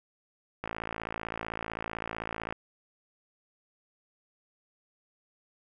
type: click train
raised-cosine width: 0.5 ms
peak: -19 dBFS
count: 106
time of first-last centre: 0.64-2.525 s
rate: 55.7 Hz
effects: none